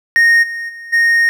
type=tone with level steps; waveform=triangle; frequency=1855 Hz; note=A#6; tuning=9 cents flat; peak=-5 / -19 / -27 / -7 dBFS; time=0.16-1.29 s; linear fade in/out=0 ms; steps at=0.42 / 0.68 / 0.92 s; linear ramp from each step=20 ms; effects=none